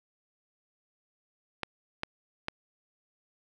clicks, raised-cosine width 0.3 ms, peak -15 dBFS, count 3, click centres 1.633 / 2.034 / 2.484 s, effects none

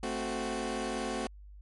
20% pulse chord, F# diminished, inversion first, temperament equal, 220 / 261.6 / 370 Hz, A3 / C4 / F#4, 0 / 0 / 0 cents, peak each -32 dBFS, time 0.03-1.27 s, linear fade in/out 2 ms, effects added 50 Hz sine -47 dBFS peak until 1.61 s + MP3 48 kbps

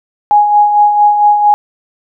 sine tone with tremolo, 830.6 Hz, G#5, in tune, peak -3 dBFS, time 0.31-1.54 s, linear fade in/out 0 ms, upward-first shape sine, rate 4.4 Hz, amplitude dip 50%, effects none

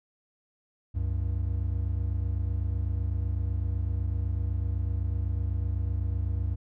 triangle tone pair together, 67.8 / 95.75 Hz, C#2 / G2, -38 / -40 cents, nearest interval tritone, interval 598 cents, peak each -27 dBFS, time 0.94-6.56 s, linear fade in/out 20 ms, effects none

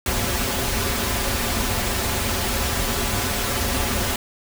pink noise with comb filter, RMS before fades -23 dBFS, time 0.06-4.16 s, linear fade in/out 2 ms, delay 6.4 ms, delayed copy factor -0.7, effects none

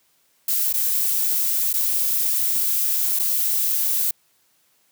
violet noise with dropouts, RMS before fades -21 dBFS, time 0.48-4.11 s, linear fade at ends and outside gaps 5 ms, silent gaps 0.728-0.738 / 1.73-1.738 / 3.191-3.195 s, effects white hiss -63 dBFS RMS until 4.91 s + high-pass 80 Hz 12 dB/octave

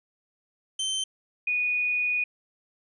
sawtooth / sine tone pair in turn, 3100 / 2468 Hz, G7 / D#7, -20 / -15 cents, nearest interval major third, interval 395 cents, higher first, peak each -23 dBFS, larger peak neither, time 0.79-1.04 / 1.47-2.24 s, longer second, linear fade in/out 5 ms, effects resampled to 24000 Hz

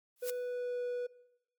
blue noise with exponential growth, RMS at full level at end -35 dBFS, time 0.16-0.3 s, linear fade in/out 2 ms, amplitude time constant 29 ms
triangle tone with pitch glide, 493.9 to 489.9 Hz, B4 to B4, 0 to -14 cents, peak -32 dBFS, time 0.22-1.07 s, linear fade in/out 10 ms, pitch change -14 cents, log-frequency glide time 0.37-0.84 s
effects noise-tail reverb RT60 0.8 s tail -19 dB re dry + MP3 96 kbps

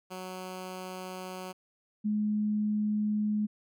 10% pulse / sine tone pair in turn, 185 / 210.9 Hz, F#3 / G#3, 0 / +27 cents, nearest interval major second, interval 227 cents, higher second, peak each -30 / -26 dBFS, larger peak second, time 0.1-1.53 / 2.04-3.47 s, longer neither, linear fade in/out 20 ms, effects none

